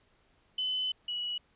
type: tone pair in turn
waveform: sine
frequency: 3025 / 2929 Hz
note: F#7 / F#7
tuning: +38 / -18 cents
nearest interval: minor second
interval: 56 cents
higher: first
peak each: -29 / -32 dBFS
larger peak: first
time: 0.58-0.92 / 1.08-1.38 s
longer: first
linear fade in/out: 5 ms
effects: pink hiss -68 dBFS RMS until 1.55 s + resampled to 8000 Hz